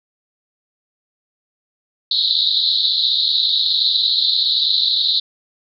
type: band-pass noise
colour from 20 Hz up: white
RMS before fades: -17 dBFS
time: 2.11-5.2 s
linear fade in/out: 5 ms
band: 3700 to 4200 Hz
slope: 96 dB/octave
effects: none

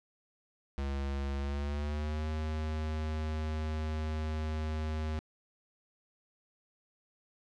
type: tone with pitch glide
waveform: square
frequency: 69.3 to 77.79 Hz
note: C#2 to D#2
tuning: 0 to 0 cents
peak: -33 dBFS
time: 0.78-5.19 s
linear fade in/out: 0 ms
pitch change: +200 cents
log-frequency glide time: 1.36-2.28 s
effects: low-pass 5000 Hz 12 dB/octave

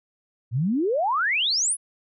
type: exponential sweep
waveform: sine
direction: up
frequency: 107.7 to 10900 Hz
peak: -20 dBFS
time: 0.51-1.77 s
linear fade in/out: 50 ms
effects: none

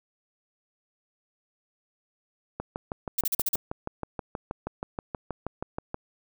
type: click train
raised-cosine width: 1 ms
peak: -17 dBFS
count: 22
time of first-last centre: 2.6-5.944 s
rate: 6.28 Hz
type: noise bursts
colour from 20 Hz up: violet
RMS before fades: -26 dBFS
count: 6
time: 3.18-3.559 s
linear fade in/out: 5 ms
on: 29 ms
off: 41 ms
effects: none

